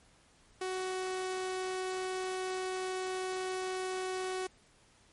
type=tone; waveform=sawtooth; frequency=372.8 Hz; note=F#4; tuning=13 cents sharp; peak=-30 dBFS; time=0.61-4.47 s; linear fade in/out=5 ms; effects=pink hiss -64 dBFS RMS until 5.12 s + MP3 48 kbps